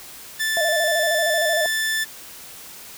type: tone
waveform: sawtooth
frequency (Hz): 1760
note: A6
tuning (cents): 0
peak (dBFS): -17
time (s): 0.39-2.05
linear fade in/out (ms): 20
type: tone with vibrato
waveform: sine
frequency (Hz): 643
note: E5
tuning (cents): -43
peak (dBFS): -20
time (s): 0.57-1.66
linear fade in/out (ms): 0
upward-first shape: square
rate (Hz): 13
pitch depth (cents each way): 80
effects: white hiss -40 dBFS RMS until 2.97 s